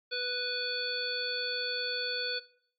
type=harmonic tone; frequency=493.9 Hz; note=B4; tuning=in tune; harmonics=1 / 3 / 5 / 7 / 9; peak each=-38 / -37 / -40 / -39 / -35 dBFS; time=0.11-2.4 s; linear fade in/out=20 ms; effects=noise-tail reverb RT60 0.6 s tail -19 dB re dry + AAC 64 kbps

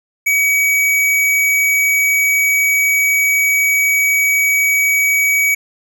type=tone; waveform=square; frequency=2268 Hz; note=C#7; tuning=39 cents sharp; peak=-12 dBFS; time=0.26-5.55 s; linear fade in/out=10 ms; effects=none

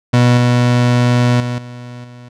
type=tone with level steps; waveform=30% pulse; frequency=122.3 Hz; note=B2; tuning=16 cents flat; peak=-5 / -7 / -15 / -26 / -31 dBFS; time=0.13-2.29 s; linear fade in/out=10 ms; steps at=0.37 / 1.4 / 1.58 / 2.04 s; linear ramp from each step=5 ms; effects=low-pass 6000 Hz 12 dB/octave

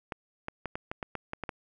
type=clicks; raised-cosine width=0.5 ms; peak=-19 dBFS; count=10; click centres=0.122 / 0.484 / 0.657 / 0.755 / 0.915 / 1.028 / 1.153 / 1.334 / 1.437 / 1.492 s; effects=none

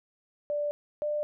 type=tone pair in turn; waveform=sine; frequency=587.3 / 595.8 Hz; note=D5 / D5; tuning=0 / +25 cents; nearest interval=unison; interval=25 cents; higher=second; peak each=-27 dBFS; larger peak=neither; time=0.5-0.71 / 1.02-1.23 s; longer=neither; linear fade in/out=0 ms; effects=none

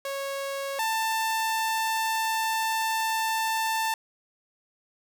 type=tone pair in turn; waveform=sawtooth; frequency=551 / 889.4 Hz; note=C#5 / A5; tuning=-11 / +18 cents; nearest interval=minor sixth; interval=829 cents; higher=second; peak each=-26 / -21 dBFS; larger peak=second; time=0.05-0.79 / 0.79-3.94 s; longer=second; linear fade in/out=2 ms; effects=none

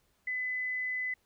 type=tone; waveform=sine; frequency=2010 Hz; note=B6; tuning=30 cents sharp; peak=-31 dBFS; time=0.27-1.14 s; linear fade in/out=5 ms; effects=pink hiss -72 dBFS RMS until 1.25 s

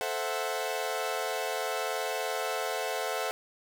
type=chord; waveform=sawtooth; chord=F# half-diminished seventh; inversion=first; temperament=equal; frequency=440 / 523.3 / 659.3 / 740 Hz; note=A4 / C5 / E5 / F#5; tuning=0 / 0 / 0 / 0 cents; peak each=-32 dBFS; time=0.01-3.31 s; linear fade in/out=0 ms; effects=none

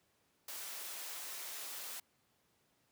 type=high-pass noise; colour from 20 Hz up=white; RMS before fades=-45 dBFS; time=0.48-2 s; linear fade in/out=5 ms; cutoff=440 Hz; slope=12 dB/octave; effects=pink hiss -75 dBFS RMS until 2.91 s + high-pass 100 Hz 12 dB/octave

